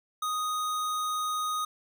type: tone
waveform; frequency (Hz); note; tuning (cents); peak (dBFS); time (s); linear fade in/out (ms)
square; 1244.5; D#6; 0; -29; 0.22-1.65; 5
effects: none